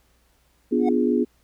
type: chord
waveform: sine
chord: B diminished seventh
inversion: none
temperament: equal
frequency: 246.9 / 293.7 / 349.2 / 415.3 Hz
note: B3 / D4 / F4 / Ab4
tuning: 0 / 0 / 0 / 0 cents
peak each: -21 / -25 / -24 / -24 dBFS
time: 0.71-1.25 s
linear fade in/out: 20 ms
type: tone with exponential growth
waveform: triangle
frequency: 730 Hz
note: F#5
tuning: 24 cents flat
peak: -19 dBFS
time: 0.78-0.89 s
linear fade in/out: 5 ms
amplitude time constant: 23 ms
effects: added 60 Hz sine -64 dBFS peak until 1.43 s + pink hiss -64 dBFS RMS until 1.43 s